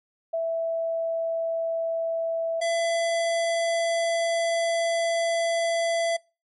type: tone pair in turn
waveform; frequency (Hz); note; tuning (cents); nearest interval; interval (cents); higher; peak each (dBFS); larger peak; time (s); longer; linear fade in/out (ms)
sine / square; 659.3 / 670.8; E5 / E5; 0 / +30; unison; 30; second; -23; neither; 0.33-2.61 / 2.61-6.17; second; 10
effects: noise-tail reverb RT60 0.3 s tail -25 dB re dry + MP3 48 kbps